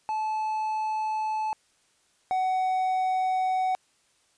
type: tone pair in turn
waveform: triangle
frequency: 867 / 748.1 Hz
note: A5 / F#5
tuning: -26 / +19 cents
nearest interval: minor third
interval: 255 cents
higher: first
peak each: -24 / -21 dBFS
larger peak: second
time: 0.09-1.53 / 2.31-3.75 s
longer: neither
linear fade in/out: 0 ms
effects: white hiss -66 dBFS RMS until 4.37 s + resampled to 22050 Hz